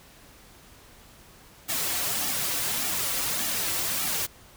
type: noise with flanger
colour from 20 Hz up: white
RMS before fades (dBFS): -28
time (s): 1.68-4.27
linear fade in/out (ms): 20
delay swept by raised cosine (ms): 1.9 to 4.9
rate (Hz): 1.7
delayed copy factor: -0.7
effects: pink hiss -52 dBFS RMS until 4.56 s